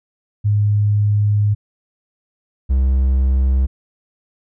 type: tone pair in turn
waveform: sine / triangle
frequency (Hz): 103.83 / 65.64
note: G#2 / C2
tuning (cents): 0 / +6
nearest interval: minor sixth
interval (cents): 794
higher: first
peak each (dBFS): -12 / -10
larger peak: second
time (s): 0.44-1.55 / 2.69-3.67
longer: first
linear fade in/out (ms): 20
effects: none